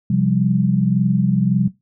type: chord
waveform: sine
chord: C suspended fourth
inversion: none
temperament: just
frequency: 130.81 / 174.42 / 196.22 Hz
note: C3 / F3 / G3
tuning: 0 / -2 / +2 cents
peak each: -19 / -18 / -18 dBFS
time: 0.1-1.68 s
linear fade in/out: 5 ms
effects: noise-tail reverb RT60 0.2 s tail -18 dB re dry